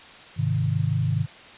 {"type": "chord", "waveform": "sine", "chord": "Ab major", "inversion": "none", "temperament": "equal", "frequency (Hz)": [103.83, 130.81, 155.56], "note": ["Ab2", "C3", "Eb3"], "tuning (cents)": [0, 0, 0], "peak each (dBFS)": -25, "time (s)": [0.36, 1.27], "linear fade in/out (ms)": 50, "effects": ["white hiss -45 dBFS RMS until 1.57 s", "resampled to 8000 Hz"]}